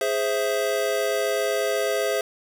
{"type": "chord", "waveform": "square", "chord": "Ab augmented", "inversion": "none", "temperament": "equal", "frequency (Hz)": [415.3, 523.3, 659.3], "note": ["Ab4", "C5", "E5"], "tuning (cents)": [0, 0, 0], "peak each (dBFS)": -27, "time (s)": [0.01, 2.21], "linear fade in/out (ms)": 2, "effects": []}